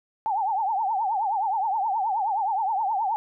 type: tone with vibrato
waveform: sine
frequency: 830.6 Hz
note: G#5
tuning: in tune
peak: -22 dBFS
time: 0.26-3.16 s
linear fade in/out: 0 ms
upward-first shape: triangle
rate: 9.5 Hz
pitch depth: 210 cents each way
effects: none